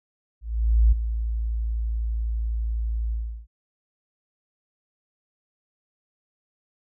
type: tone with ADSR envelope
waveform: sine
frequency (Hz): 56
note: A1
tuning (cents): +31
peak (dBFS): -12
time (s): 0.41-3.47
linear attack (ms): 510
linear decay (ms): 11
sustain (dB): -11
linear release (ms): 350
effects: none